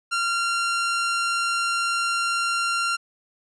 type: tone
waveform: sawtooth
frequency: 1381 Hz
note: F6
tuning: 20 cents flat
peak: -18 dBFS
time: 0.11-2.97 s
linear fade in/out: 20 ms
effects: resampled to 22050 Hz